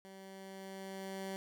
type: tone with level ramp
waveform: 15% pulse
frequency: 192.5 Hz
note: G3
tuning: 31 cents flat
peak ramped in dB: -45 to -33 dBFS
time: 0.05-1.36 s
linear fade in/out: 0 ms
effects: none